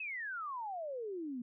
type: exponential sweep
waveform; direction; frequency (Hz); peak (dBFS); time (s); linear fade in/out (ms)
sine; down; 2634 to 233.1; -38; 0-1.42; 5
effects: none